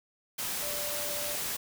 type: tone in noise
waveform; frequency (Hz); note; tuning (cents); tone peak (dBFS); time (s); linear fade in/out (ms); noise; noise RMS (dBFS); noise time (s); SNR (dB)
sine; 587; D5; -1; -39; 0.62-1.36; 10; white; -34; 0.38-1.57; -8
effects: none